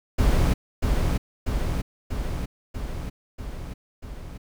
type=noise with echo; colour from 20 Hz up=brown; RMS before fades=-19 dBFS; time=0.18-0.54 s; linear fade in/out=10 ms; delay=640 ms; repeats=6; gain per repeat=-3 dB; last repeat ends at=4.38 s; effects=none